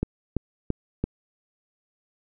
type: click train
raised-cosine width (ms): 3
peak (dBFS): -11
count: 4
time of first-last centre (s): 0.03-1.04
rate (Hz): 2.97
effects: none